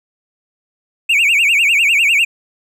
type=tone with vibrato; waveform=triangle; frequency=2496 Hz; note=D#7; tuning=5 cents sharp; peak=-8 dBFS; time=1.09-2.25 s; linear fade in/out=10 ms; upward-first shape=sine; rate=10 Hz; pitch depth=210 cents each way; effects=none